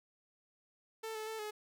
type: tone with pitch steps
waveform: sawtooth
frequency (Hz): 444 / 434.2 / 442.1 / 423.6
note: A4 / A4 / A4 / G#4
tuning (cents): +16 / -23 / +8 / +34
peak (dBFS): -36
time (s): 1.03-1.51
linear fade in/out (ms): 10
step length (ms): 120
effects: none